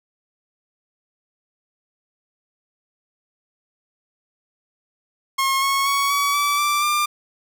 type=tone with pitch steps; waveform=sawtooth; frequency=1079 / 1097.2 / 1115.8 / 1134.6 / 1153.8 / 1173.3 / 1193.1 Hz; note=C#6 / C#6 / C#6 / C#6 / D6 / D6 / D6; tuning=-47 / -18 / +11 / +40 / -31 / -2 / +27 cents; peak=-14 dBFS; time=5.38-7.06 s; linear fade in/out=10 ms; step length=240 ms; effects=none